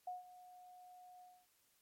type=tone with ADSR envelope; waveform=sine; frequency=726 Hz; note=F#5; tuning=33 cents flat; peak=-40 dBFS; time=0.07-1.47 s; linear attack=5 ms; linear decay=150 ms; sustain=-16 dB; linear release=250 ms; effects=white hiss -75 dBFS RMS until 1.81 s + MP3 64 kbps